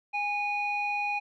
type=tone with low-pass filter; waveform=square; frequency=822 Hz; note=G#5; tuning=18 cents flat; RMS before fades=-30 dBFS; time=0.13-1.2 s; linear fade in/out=20 ms; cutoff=2400 Hz; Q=3.8; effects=none